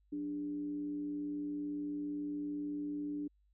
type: tone with frequency modulation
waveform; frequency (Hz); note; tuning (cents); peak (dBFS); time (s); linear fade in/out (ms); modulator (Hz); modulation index
sine; 293.7; D4; 0; -36; 0.12-3.28; 10; 114; 0.29
effects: added 50 Hz sine -68 dBFS peak until 3.53 s